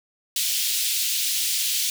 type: high-pass noise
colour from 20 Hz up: pink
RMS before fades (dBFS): -24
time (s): 0.36-1.9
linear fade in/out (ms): 2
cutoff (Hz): 3000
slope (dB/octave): 24
effects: none